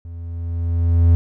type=tone with level ramp; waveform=triangle; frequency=84.6 Hz; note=E2; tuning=45 cents sharp; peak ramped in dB=-29 to -6 dBFS; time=0.05-1.15 s; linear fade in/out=0 ms; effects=none